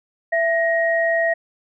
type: tone pair together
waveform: sine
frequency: 665 / 1881 Hz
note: E5 / A#6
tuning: +15 / +15 cents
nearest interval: octave + tritone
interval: 1800 cents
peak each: -18 / -20 dBFS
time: 0.32-1.34 s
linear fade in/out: 10 ms
effects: none